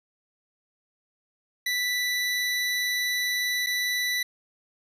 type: tone with dropouts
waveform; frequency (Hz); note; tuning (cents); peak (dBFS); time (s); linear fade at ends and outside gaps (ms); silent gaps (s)
25% pulse; 1975.5; B6; 0; -21; 1.66-4.23; 5; 3.663-3.668
effects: resampled to 32000 Hz